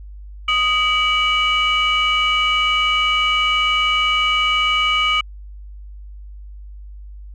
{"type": "tone cluster", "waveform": "sine", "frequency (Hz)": [1246, 2293, 2939], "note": ["D#6", "D7", "F#7"], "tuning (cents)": [2, -42, -12], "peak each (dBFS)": -18, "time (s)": [0.48, 5.21], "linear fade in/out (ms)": 5, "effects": ["tanh soft clip ceiling -8 dBFS", "added 50 Hz sine -33 dBFS peak until 7.34 s"]}